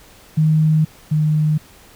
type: tone pair in turn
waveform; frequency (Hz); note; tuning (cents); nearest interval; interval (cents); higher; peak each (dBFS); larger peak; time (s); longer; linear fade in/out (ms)
sine; 156 / 153.32; D#3 / D#3; +5 / -25; unison; 30; first; -11 / -13; first; 0.37-0.85 / 1.11-1.58; first; 10
effects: pink hiss -46 dBFS RMS until 1.95 s